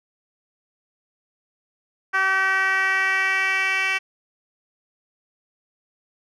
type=tone with band-pass filter sweep; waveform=10% pulse; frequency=382.9 Hz; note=G4; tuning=41 cents flat; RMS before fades=-21 dBFS; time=2.13-3.99 s; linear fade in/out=20 ms; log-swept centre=1500 to 2500 Hz; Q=2.7; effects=none